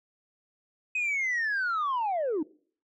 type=linear sweep; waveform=sine; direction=down; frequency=2535 to 283 Hz; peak=-24 dBFS; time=0.95-2.43 s; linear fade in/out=5 ms; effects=noise-tail reverb RT60 0.5 s tail -23 dB re dry + tanh soft clip ceiling -24 dBFS